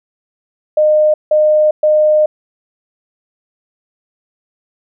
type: tone bursts at uneven times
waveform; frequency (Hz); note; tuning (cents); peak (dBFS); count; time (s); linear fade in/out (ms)
sine; 611; D#5; -32; -7; 3; 0.77-1.14 / 1.31-1.71 / 1.83-2.26; 5
effects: none